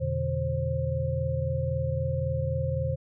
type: tone cluster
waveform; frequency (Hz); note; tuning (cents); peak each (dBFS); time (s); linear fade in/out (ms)
sine; 85.1 / 123 / 146.8 / 530; F2 / B2 / D3 / C5; -44 / -7 / 0 / +22; -31; 0-2.96; 20
effects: none